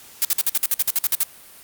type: noise bursts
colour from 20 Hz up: blue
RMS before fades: -18 dBFS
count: 13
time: 0.22-1.232 s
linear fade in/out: 0 ms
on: 28 ms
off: 54 ms
effects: white hiss -45 dBFS RMS until 1.63 s + Opus 48 kbps